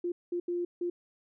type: tone bursts at uneven times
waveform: sine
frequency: 350 Hz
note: F4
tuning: 4 cents sharp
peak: -29 dBFS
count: 4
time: 0.04-0.12 / 0.32-0.4 / 0.48-0.65 / 0.81-0.9 s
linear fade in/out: 5 ms
effects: none